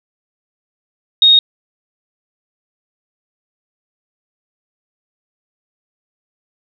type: tone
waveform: sine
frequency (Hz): 3729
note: A#7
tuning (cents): 0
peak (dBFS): -5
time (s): 1.22-1.39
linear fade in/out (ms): 2
effects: none